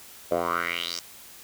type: tone with band-pass filter sweep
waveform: 10% pulse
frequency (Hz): 85.7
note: F2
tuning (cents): -32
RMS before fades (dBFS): -28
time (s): 0.31-1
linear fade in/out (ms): 10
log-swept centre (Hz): 570 to 5900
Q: 4.3
effects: white hiss -47 dBFS RMS until 1.43 s